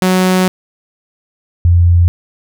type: tone pair in turn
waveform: sawtooth / sine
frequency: 185 / 86.66 Hz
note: F#3 / F2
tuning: 0 / -13 cents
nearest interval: octave + minor second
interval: 1313 cents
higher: first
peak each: -5 dBFS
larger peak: neither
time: 0.02-0.48 / 1.65-2.08 s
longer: first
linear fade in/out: 0 ms
effects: none